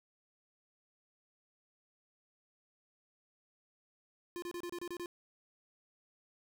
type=tone bursts; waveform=square; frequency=349.4 Hz; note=F4; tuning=1 cent sharp; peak=-40 dBFS; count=8; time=4.36-5.059 s; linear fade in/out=0 ms; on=62 ms; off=29 ms; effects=none